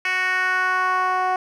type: tone with band-pass filter sweep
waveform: 10% pulse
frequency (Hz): 370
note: F#4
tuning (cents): 0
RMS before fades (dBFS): -21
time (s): 0.05-1.36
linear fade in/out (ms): 2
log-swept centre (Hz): 2300 to 800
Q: 2.4
effects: none